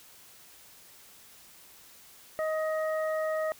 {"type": "harmonic tone", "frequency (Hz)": 628, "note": "D#5", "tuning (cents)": 16, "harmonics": [1, 2, 3], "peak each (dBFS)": [-28, -37, -39], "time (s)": [2.39, 3.52], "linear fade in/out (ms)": 0, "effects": ["white hiss -54 dBFS RMS until 3.59 s"]}